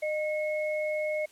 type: tone pair together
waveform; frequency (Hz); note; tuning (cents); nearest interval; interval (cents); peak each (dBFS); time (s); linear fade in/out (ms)
sine; 611.5 / 2179; D#5 / C#7; -30 / -30; octave + minor seventh; 2200; -28 / -35; 0.02-1.26; 10
effects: white hiss -58 dBFS RMS until 1.31 s + low-pass 11000 Hz 12 dB/octave